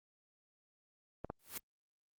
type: clicks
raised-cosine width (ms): 1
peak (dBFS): -26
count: 2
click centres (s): 1.246 / 1.301
type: noise with exponential growth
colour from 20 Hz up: white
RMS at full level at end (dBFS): -38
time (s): 1.39-1.58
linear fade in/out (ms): 5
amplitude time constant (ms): 41
effects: Opus 32 kbps